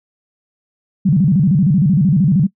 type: tone with vibrato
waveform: sine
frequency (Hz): 167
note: E3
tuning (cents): +23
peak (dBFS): -9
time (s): 1.05-2.47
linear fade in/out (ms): 10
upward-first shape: square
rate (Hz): 13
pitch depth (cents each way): 250
effects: noise-tail reverb RT60 0.1 s tail -22 dB re dry